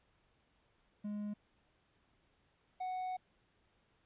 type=tone pair in turn; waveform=triangle; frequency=207.7 / 740.2 Hz; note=G#3 / F#5; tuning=0 / 0 cents; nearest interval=octave + minor seventh; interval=2200 cents; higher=second; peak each=-36 / -35 dBFS; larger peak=second; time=1.04-1.34 / 2.8-3.17 s; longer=second; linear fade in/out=10 ms; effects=pink hiss -74 dBFS RMS until 4.05 s + resampled to 8000 Hz